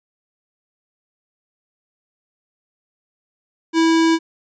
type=tone; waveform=square; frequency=327 Hz; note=E4; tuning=14 cents flat; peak=-13 dBFS; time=3.73-4.19 s; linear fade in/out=50 ms; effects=resampled to 16000 Hz